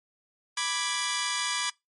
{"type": "chord", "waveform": "10% pulse", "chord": "G# diminished", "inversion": "first", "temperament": "equal", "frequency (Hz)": [987.8, 1174.7, 1661.2], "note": ["B5", "D6", "G#6"], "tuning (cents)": [0, 0, 0], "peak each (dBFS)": -23, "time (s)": [0.57, 1.7], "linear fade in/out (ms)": 5, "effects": ["noise-tail reverb RT60 0.2 s tail -24 dB re dry", "MP3 48 kbps"]}